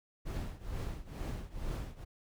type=noise with tremolo; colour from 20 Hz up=brown; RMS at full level=-35 dBFS; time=0.25-2.05 s; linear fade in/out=20 ms; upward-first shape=triangle; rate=2.2 Hz; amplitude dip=90%; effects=none